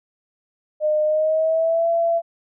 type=tone with pitch glide; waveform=sine; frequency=610 to 672.9 Hz; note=D#5 to E5; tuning=-34 to +35 cents; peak=-16 dBFS; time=0.8-2.22 s; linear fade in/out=50 ms; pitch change=+169 cents; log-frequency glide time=1.04-1.89 s; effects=none